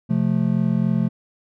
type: chord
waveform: triangle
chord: F major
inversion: second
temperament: just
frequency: 130.96 / 174.61 / 218.3 Hz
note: C3 / F3 / A3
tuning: +2 / 0 / -13 cents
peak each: -21 / -19 / -19 dBFS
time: 0.09-1.09 s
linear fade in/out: 20 ms
effects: none